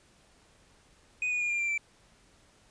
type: tone with pitch steps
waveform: triangle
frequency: 2489 / 2458 / 2427 / 2396 / 2366 / 2336 Hz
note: D#7 / D#7 / D#7 / D7 / D7 / D7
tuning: 0 / -22 / -44 / +34 / +12 / -10 cents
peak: -26 dBFS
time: 1.22-1.778 s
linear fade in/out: 2 ms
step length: 93 ms
effects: pink hiss -62 dBFS RMS until 2.7 s + resampled to 22050 Hz